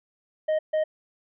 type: tone bursts at uneven times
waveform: triangle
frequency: 622.3 Hz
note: D#5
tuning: in tune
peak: -19 dBFS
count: 2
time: 0.48-0.59 / 0.73-0.84 s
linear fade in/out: 10 ms
effects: resampled to 8000 Hz